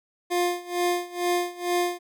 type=tone with tremolo; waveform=25% pulse; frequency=352.6 Hz; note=F4; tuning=17 cents sharp; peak=-17 dBFS; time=0.3-1.99 s; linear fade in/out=20 ms; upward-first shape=sine; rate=2.2 Hz; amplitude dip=90%; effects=none